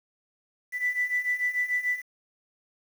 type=beating tone pair; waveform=sine; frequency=1978 / 1984.8 Hz; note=B6 / B6; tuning=+2 / +8 cents; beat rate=6.8 Hz; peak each=-29 / -26 dBFS; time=0.72-2.02 s; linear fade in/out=50 ms; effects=tanh soft clip ceiling -17 dBFS + 8-bit